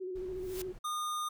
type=tone with vibrato; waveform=sine; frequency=370.1 Hz; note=F#4; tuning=in tune; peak=-36 dBFS; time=0-0.73 s; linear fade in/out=20 ms; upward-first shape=square; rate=14 Hz; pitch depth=34 cents each way
type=noise; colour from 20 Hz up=brown; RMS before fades=-49 dBFS; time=0.15-0.79 s; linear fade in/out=10 ms
type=noise with exponential growth; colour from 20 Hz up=white; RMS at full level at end=-40 dBFS; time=0.31-0.62 s; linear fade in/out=5 ms; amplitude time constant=67 ms
type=tone; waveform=square; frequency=1220 Hz; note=D#6; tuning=34 cents flat; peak=-34 dBFS; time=0.84-1.29 s; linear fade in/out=10 ms
effects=none